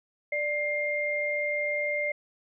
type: tone pair together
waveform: sine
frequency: 591 / 2111 Hz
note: D5 / C7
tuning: +11 / +15 cents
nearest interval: octave + minor seventh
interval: 2204 cents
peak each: -30 / -28 dBFS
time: 0.32-2.12 s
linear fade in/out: 5 ms
effects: none